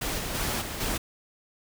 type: noise with level steps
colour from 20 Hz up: pink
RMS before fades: -30 / -33 / -29 / -35 / -29 dBFS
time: 0.01-0.98 s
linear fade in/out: 10 ms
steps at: 0.18 / 0.34 / 0.61 / 0.8 s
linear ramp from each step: 10 ms
effects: none